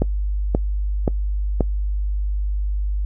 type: click train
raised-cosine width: 2 ms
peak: -4 dBFS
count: 4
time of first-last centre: 0.02-1.607 s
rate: 1.89 Hz
effects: noise-tail reverb RT60 0.1 s tail -23 dB re dry + added 50 Hz sine -19 dBFS peak until 3.05 s